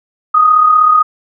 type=tone with amplitude modulation; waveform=sine; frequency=1244.5 Hz; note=D#6; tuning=in tune; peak=-3 dBFS; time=0.34-1.03 s; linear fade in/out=10 ms; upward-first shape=sine; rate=36.1 Hz; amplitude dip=50%; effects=none